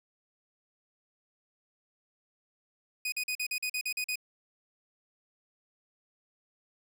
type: tone bursts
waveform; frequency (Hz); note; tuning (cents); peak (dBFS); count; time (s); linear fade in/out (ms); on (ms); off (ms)
sawtooth; 2489; D#7; 0; -27; 10; 3.05-4.157; 5; 72; 43
effects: none